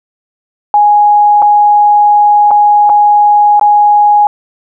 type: tone with dropouts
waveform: sine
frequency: 830 Hz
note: G#5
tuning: 1 cent flat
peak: -3 dBFS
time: 0.74-4.27 s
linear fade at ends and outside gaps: 1 ms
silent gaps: 1.42-1.424 / 2.508-2.513 / 2.894-2.898 / 3.596-3.612 s
effects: none